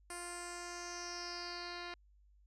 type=tone with low-pass filter sweep; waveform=10% pulse; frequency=349.8 Hz; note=F4; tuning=3 cents sharp; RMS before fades=-45 dBFS; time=0.1-1.94 s; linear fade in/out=2 ms; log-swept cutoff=9500 to 3700 Hz; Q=5.9; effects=added 50 Hz sine -63 dBFS peak until 2.46 s